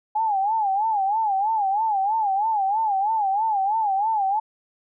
sine tone with vibrato, 830.6 Hz, G#5, in tune, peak -19 dBFS, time 0.15-4.4 s, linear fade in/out 10 ms, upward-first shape sine, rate 3.1 Hz, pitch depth 140 cents each way, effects none

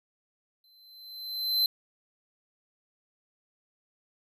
square tone with exponential growth, 4074 Hz, C8, 47 cents flat, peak -21 dBFS, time 0.64-1.66 s, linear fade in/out 2 ms, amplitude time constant 220 ms, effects none

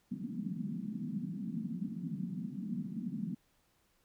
white band-pass noise, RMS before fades -39 dBFS, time 0.11-3.35 s, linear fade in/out 10 ms, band 160 to 240 Hz, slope 48 dB/octave, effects pink hiss -73 dBFS RMS until 4.04 s

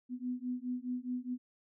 sine beating tone pair, 246.9 / 251.7 Hz, B3 / B3, 0 / +33 cents, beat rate 4.8 Hz, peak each -38 / -38 dBFS, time 0.09-1.38 s, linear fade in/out 50 ms, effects none

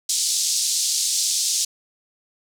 white band-pass noise, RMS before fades -22 dBFS, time 0.09-1.65 s, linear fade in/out 5 ms, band 4200 to 8200 Hz, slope 24 dB/octave, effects none

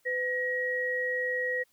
sine tone pair together, 503 / 1899.1 Hz, B4 / A#6, +32 / +32 cents, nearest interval octave + major seventh, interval 2300 cents, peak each -32 / -29 dBFS, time 0.05-1.64 s, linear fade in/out 20 ms, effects white hiss -69 dBFS RMS until 1.72 s

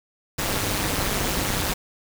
pink noise with amplitude modulation, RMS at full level -21 dBFS, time 0.38-1.74 s, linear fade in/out 10 ms, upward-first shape sine, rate 203 Hz, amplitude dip 85%, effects none

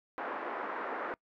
white band-pass noise, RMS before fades -38 dBFS, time 0.18-1.14 s, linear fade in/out 0 ms, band 300 to 1500 Hz, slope 24 dB/octave, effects noise-tail reverb RT60 0.1 s tail -25 dB re dry

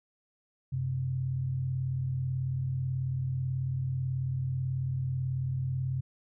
sine tone pair together, 92.42 / 130.7 Hz, F#2 / C3, -1 / -1 cents, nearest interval tritone, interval 600 cents, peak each -37 / -29 dBFS, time 0.72-6.01 s, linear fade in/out 10 ms, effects none

